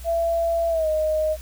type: tone with pitch glide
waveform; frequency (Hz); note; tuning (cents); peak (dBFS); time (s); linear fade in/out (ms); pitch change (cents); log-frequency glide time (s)
sine; 670 to 621.5; E5 to D#5; +28 to -2; -19; 0.04-1.37; 50; -130; 0.69-0.88
effects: added 60 Hz sine -35 dBFS peak until 1.41 s + white hiss -46 dBFS RMS until 1.41 s